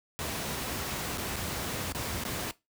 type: noise with dropouts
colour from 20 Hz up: pink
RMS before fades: -34 dBFS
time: 0.19-2.51 s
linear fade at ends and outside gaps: 0 ms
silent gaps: 1.175-1.181 / 1.36-1.364 / 1.922-1.948 / 2.237-2.251 s
effects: noise-tail reverb RT60 0.2 s tail -18 dB re dry + high-pass 60 Hz 12 dB/octave